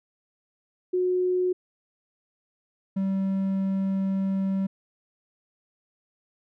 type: tone pair in turn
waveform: sine / triangle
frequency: 364.4 / 193.03 Hz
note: F#4 / G3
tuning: -26 / -26 cents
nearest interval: major seventh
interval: 1100 cents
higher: first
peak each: -21 dBFS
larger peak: neither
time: 0.93-1.53 / 2.96-4.67 s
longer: second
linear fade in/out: 10 ms
effects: none